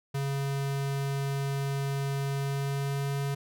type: tone with pitch glide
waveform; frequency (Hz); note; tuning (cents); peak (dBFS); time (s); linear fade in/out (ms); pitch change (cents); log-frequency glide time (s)
square; 138.59 to 139.72; C#3 to C#3; 0 to +14; -29; 0.14-3.35; 10; +14; 2.31-3.18
effects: none